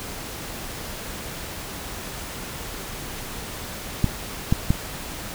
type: clicks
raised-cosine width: 5 ms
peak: -5 dBFS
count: 3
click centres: 4.043 / 4.525 / 4.705 s
effects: pink hiss -34 dBFS RMS until 5.34 s